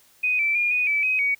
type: tone with pitch steps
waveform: sine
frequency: 2496 / 2328 / 2420 / 2479 / 2307 / 2524 / 2249 Hz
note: D#7 / D7 / D#7 / D#7 / D7 / D#7 / C#7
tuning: +5 / -16 / -49 / -7 / -31 / +24 / +24 cents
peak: -19 dBFS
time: 0.23-1.35 s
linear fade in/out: 10 ms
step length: 160 ms
effects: white hiss -57 dBFS RMS until 1.39 s